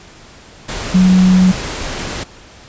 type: tone in noise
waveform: sine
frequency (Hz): 185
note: F#3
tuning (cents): 0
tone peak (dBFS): -6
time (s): 0.94-1.52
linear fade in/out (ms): 10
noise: pink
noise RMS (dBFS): -23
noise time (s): 0.68-2.24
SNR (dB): +14
effects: pink hiss -40 dBFS RMS until 2.68 s + resampled to 16000 Hz